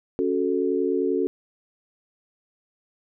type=chord; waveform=sine; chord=F# minor; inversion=second; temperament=equal; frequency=277.2 / 370 / 440 Hz; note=C#4 / F#4 / A4; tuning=0 / 0 / 0 cents; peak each=-26 / -24 / -25 dBFS; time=0.19-1.27 s; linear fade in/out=0 ms; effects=none